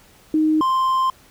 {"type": "tone pair in turn", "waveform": ["sine", "triangle"], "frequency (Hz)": [311.1, 1046.4], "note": ["D#4", "C6"], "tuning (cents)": [0, 0], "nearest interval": "octave + major sixth", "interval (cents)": 2100, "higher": "second", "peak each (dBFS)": [-14, -14], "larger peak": "neither", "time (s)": [[0.34, 0.61], [0.61, 1.1]], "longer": "second", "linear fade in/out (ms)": 2, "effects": ["pink hiss -51 dBFS RMS until 1.3 s"]}